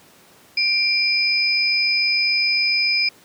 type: tone pair together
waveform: sine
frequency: 2365 / 5018 Hz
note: D7 / D#8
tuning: +12 / +14 cents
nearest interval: octave + minor second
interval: 1302 cents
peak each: -19 dBFS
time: 0.57-3.09 s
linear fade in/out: 5 ms
effects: pink hiss -50 dBFS RMS until 3.24 s + high-pass 150 Hz 12 dB/octave